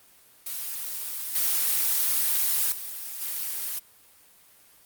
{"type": "noise with level steps", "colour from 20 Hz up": "blue", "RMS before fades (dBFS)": [-33, -24, -36, -31], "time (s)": [0.46, 3.79], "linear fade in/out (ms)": 5, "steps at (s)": [1.35, 2.72, 3.21], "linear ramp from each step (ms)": 2, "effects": ["white hiss -56 dBFS RMS until 4.85 s", "Opus 32 kbps"]}